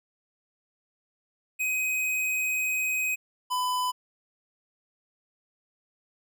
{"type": "tone pair in turn", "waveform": "square", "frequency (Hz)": [2517, 1001.4], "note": ["D#7", "B5"], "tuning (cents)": [19, 24], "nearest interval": "octave + major third", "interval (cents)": 1595, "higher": "first", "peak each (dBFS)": -26, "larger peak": "neither", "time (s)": [[1.59, 3.16], [3.5, 3.92]], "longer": "first", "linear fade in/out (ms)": 20, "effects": []}